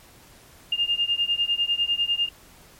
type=beating tone pair; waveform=sine; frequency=2812 / 2822 Hz; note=F7 / F7; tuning=+11 / +17 cents; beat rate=10 Hz; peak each=-24 dBFS; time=0.72-2.29 s; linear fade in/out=5 ms; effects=pink hiss -51 dBFS RMS until 2.79 s + MP3 64 kbps